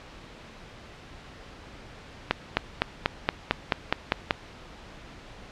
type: accelerating click train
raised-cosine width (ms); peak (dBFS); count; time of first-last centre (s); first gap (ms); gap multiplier
0.3; -4; 10; 2.31-4.309; 260; 0.96
effects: pink hiss -46 dBFS RMS until 5.51 s + low-pass 4000 Hz 12 dB/octave